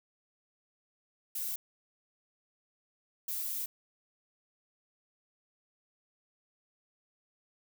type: noise bursts at uneven times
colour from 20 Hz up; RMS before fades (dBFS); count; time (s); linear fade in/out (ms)
violet; -36; 2; 1.35-1.56 / 3.28-3.66; 5
effects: none